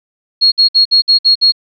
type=tone bursts; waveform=sine; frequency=4300 Hz; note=C8; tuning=47 cents sharp; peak=-5 dBFS; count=7; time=0.41-1.522 s; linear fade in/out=20 ms; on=110 ms; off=57 ms; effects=none